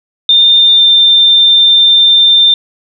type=tone with pitch glide; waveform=sine; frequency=3613 to 3590 Hz; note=A7 to A7; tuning=+45 to +34 cents; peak=-3 dBFS; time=0.29-2.54 s; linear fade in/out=2 ms; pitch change=-11 cents; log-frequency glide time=0.57-0.85 s; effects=none